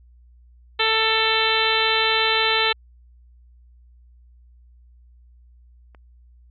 harmonic tone, 443.6 Hz, A4, 14 cents sharp, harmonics 1 / 2 / 3 / 4 / 5 / 6 / 7 / 8 / 9, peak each -26 / -26 / -26 / -26 / -26 / -26 / -26 / -26 / -26 dBFS, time 0.79-2.73 s, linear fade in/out 10 ms
click, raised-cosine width 0.5 ms, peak -33 dBFS, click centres 5.948 s
effects added 60 Hz sine -48 dBFS peak until 6.5 s

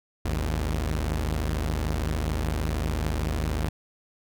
sawtooth tone pair together, 53.45 / 77.6 Hz, A1 / D#2, -49 / -4 cents, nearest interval tritone, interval 645 cents, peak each -24 dBFS, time 0.25-3.69 s, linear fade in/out 5 ms, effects none

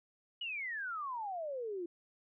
sine exponential sweep, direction down, 2966 to 333.8 Hz, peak -37 dBFS, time 0.41-1.86 s, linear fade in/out 5 ms, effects none

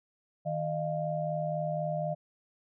sine tone cluster, 156.7 / 608 / 692 Hz, D#3 / D#5 / F5, +13 / -40 / -16 cents, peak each -34 / -33 / -35 dBFS, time 0.45-2.15 s, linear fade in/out 20 ms, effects none

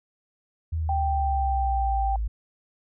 sine exponential sweep, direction down, 82.1 to 53 Hz, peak -24 dBFS, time 0.72-2.28 s, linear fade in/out 10 ms
sine tone, 784 Hz, G5, in tune, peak -24 dBFS, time 0.89-2.16 s, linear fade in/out 2 ms
effects none

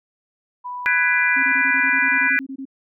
sine tone, 987.8 Hz, B5, in tune, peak -27 dBFS, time 0.64-2.3 s, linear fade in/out 20 ms
sine chord, G# half-diminished seventh, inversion third, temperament just, 1495.1 / 1661.2 / 1993.5 / 2392 Hz, F#6 / G#6 / B6 / D7, +18 / 0 / +16 / +31 cents, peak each -21 dBFS, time 0.86-2.39 s, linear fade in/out 0 ms
sine tone bursts, 268.8 Hz, C4, 47 cents sharp, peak -28 dBFS, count 14, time 1.36-2.654 s, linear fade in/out 10 ms, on 72 ms, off 22 ms
effects none

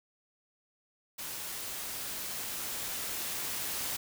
white noise with level ramp, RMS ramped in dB -40 to -35 dBFS, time 1.18-3.97 s, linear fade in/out 10 ms, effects none

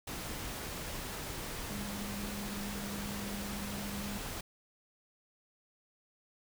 sine tone in noise, 202.7 Hz, G#3, 42 cents flat, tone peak -40 dBFS, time 1.7-4.18 s, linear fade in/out 5 ms, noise pink, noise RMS -41 dBFS, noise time 0.07-4.41 s, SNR -2 dB, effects none

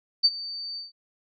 sine tone with ADSR envelope, 4589 Hz, D8, 41 cents flat, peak -13 dBFS, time 0.23-0.92 s, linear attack 21 ms, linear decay 42 ms, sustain -19 dB, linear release 150 ms, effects none

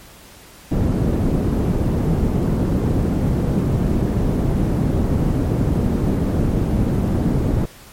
white low-pass noise, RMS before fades -18 dBFS, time 0.71-7.66 s, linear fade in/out 10 ms, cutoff 220 Hz, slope 12 dB/octave, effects pink hiss -43 dBFS RMS until 7.92 s + MP3 64 kbps

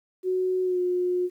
sine tone with pitch glide, 370 to 359.9 Hz, F#4 to F#4, 0 to -48 cents, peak -22 dBFS, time 0.23-1.3 s, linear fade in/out 50 ms, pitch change -48 cents, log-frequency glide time 0.63-0.79 s, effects 10-bit

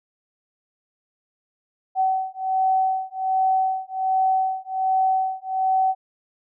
sine beating tone pair, 758 / 759.3 Hz, F#5 / F#5, +42 / +45 cents, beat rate 1.3 Hz, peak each -22 dBFS, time 1.95-5.95 s, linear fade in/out 50 ms, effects none

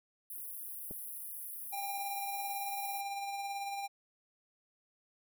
pink high-pass noise, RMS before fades -44 dBFS, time 0.3-3.01 s, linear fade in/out 5 ms, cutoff 10000 Hz, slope 96 dB/octave
clicks, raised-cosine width 2 ms, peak -32 / -40 dBFS, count 2, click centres 0.91 / 0.915 s
square tone with tremolo, 797 Hz, G5, 28 cents sharp, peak -36 dBFS, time 1.72-3.88 s, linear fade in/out 20 ms, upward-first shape triangle, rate 18 Hz, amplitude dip 40%
effects none

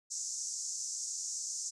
pink band-pass noise, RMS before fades -39 dBFS, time 0.1-1.71 s, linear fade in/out 20 ms, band 5800 to 7600 Hz, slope 48 dB/octave, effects none

